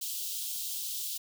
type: high-pass noise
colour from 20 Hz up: white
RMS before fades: -36 dBFS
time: 0.01-1.18 s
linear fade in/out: 10 ms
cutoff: 3000 Hz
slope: 48 dB/octave
effects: none